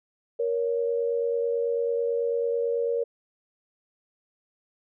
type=tone pair together; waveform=sine; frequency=470.9 / 560 Hz; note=A#4 / C#5; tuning=+18 / +18 cents; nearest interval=minor third; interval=300 cents; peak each=-24 / -30 dBFS; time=0.39-3.04 s; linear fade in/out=10 ms; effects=none